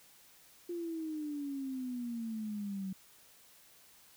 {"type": "exponential sweep", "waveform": "sine", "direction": "down", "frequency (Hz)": [350.4, 187.9], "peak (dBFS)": -36, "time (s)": [0.69, 2.93], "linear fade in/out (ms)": 5, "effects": ["white hiss -61 dBFS RMS until 4.16 s"]}